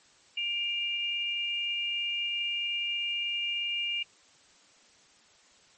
sine tone pair together, 2374 / 2823 Hz, D7 / F7, +18 / +18 cents, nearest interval minor third, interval 300 cents, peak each -34 / -30 dBFS, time 0.37-4.03 s, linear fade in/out 5 ms, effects white hiss -60 dBFS RMS until 5.77 s + MP3 32 kbps

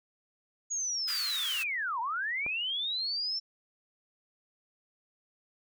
sine linear two-way sweep, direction down then up, 6760 to 880 to 5420 Hz, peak -30 dBFS, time 0.7-3.4 s, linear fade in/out 20 ms, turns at 2 s
pink high-pass noise, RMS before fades -39 dBFS, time 1.07-1.64 s, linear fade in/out 20 ms, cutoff 1200 Hz, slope 48 dB/octave
click, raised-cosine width 1 ms, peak -27 dBFS, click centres 2.464 s
effects none

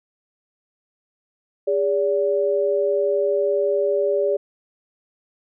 sine tone pair together, 406.7 / 574.9 Hz, G#4 / D5, -36 / -37 cents, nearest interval tritone, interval 599 cents, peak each -20 dBFS, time 1.67-4.37 s, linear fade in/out 10 ms, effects none

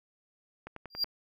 click train, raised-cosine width 0.5 ms, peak -27 dBFS, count 5, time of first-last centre 0.67-1.044 s, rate 10.7 Hz
triangle tone with exponential growth, 4762 Hz, D8, 23 cents sharp, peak -22 dBFS, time 0.9-1.04 s, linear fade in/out 5 ms, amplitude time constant 30 ms
effects none

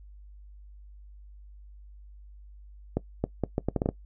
accelerating click train, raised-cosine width 2 ms, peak -12 dBFS, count 9, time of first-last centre 2.97-3.889 s, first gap 270 ms, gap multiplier 0.73, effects noise-tail reverb RT60 0.1 s tail -19 dB re dry + added 50 Hz sine -46 dBFS peak until 4.05 s

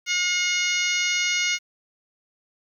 harmonic tone, 719 Hz, F#5, 50 cents flat, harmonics 2 / 3 / 4 / 5 / 6 / 7 / 8 / 9, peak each -32 / -24 / -28 / -33 / -33 / -34 / -32 / -30 dBFS, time 0.06-1.59 s, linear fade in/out 50 ms, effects 9-bit

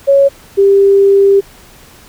sine tone pair in turn, 554.4 / 395.6 Hz, C#5 / G4, 0 / +16 cents, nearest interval tritone, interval 584 cents, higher first, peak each -4 dBFS, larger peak neither, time 0.07-0.29 / 0.57-1.41 s, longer second, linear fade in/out 20 ms, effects pink hiss -40 dBFS RMS until 2.08 s

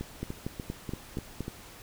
two click trains, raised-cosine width 3 ms, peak -22 / -20 dBFS, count 6 / 6, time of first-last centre 0.01-1.481 / 0.23-1.406 s, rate 3.4 / 4.25 Hz, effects pink hiss -49 dBFS RMS until 1.82 s

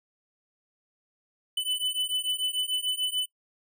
square beating tone pair, 2999 / 3005.8 Hz, F#7 / F#7, +23 / +27 cents, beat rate 6.8 Hz, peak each -30 dBFS, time 1.57-3.26 s, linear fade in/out 5 ms, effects noise-tail reverb RT60 0.1 s tail -22 dB re dry

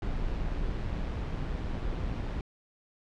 brown noise with amplitude modulation, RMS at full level -31 dBFS, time 0.02-2.41 s, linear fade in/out 2 ms, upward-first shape sine, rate 119 Hz, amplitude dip 30%, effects low-pass 4000 Hz 12 dB/octave

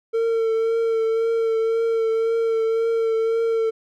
triangle tone with vibrato, 452.5 Hz, A4, 48 cents sharp, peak -16 dBFS, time 0.13-3.71 s, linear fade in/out 20 ms, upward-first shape triangle, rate 1.9 Hz, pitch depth 24 cents each way, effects none

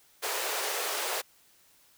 pink high-pass noise, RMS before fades -32 dBFS, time 0.22-1.22 s, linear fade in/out 20 ms, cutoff 400 Hz, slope 48 dB/octave, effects white hiss -62 dBFS RMS until 1.97 s

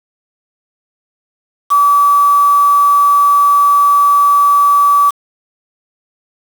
sine tone with quantisation, 1150 Hz, D6, 37 cents flat, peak -6 dBFS, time 1.7-5.11 s, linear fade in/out 20 ms, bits 4, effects none

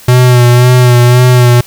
square tone with vibrato, 123.6 Hz, B2, 2 cents sharp, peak -3 dBFS, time 0.08-1.61 s, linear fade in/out 5 ms, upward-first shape sine, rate 1.9 Hz, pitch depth 31 cents each way, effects white hiss -35 dBFS RMS until 1.66 s

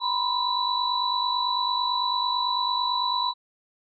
sine tone cluster, 967 / 1016 / 3951 Hz, B5 / B5 / B7, -37 / +49 / 0 cents, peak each -27 / -27 / -27 dBFS, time 0-3.34 s, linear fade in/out 50 ms, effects none

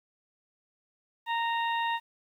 harmonic tone, 927 Hz, A#5, 10 cents flat, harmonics 1 / 2 / 3 / 4, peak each -28 / -34 / -38 / -40 dBFS, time 1.26-2 s, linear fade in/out 50 ms, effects 10-bit

